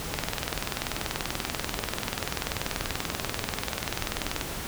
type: click train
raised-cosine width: 0.2 ms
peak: -10 dBFS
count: 89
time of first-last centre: 0.14-4.412 s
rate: 20.6 Hz
effects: pink hiss -35 dBFS RMS until 4.67 s